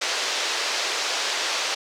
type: band-pass noise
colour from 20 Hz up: white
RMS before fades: -26 dBFS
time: 0.01-1.75 s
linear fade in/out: 10 ms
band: 390 to 5800 Hz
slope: 24 dB/octave
effects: none